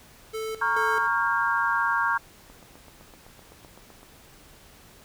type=tone with tremolo; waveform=square; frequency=440 Hz; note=A4; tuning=in tune; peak=-30 dBFS; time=0.33-1.08 s; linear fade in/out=20 ms; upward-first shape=square; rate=2.3 Hz; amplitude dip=75%
type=chord; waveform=sine; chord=G half-diminished seventh; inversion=first; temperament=equal with one note detuned; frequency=932.3 / 1108.7 / 1396.9 / 1609.3 Hz; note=Bb5 / Db6 / F6 / G6; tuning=0 / 0 / 0 / +45 cents; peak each=-27 dBFS; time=0.61-2.18 s; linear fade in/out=10 ms
type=click train; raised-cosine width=1 ms; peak=-34 dBFS; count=13; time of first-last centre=2.5-4.031 s; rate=7.84 Hz
effects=pink hiss -52 dBFS RMS until 5.04 s